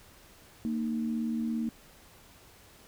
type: tone pair together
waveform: sine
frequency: 229.8 / 307.3 Hz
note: A#3 / D#4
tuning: -25 / -21 cents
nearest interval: perfect fourth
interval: 504 cents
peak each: -29 / -37 dBFS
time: 0.65-1.69 s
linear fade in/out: 0 ms
effects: pink hiss -56 dBFS RMS until 2.87 s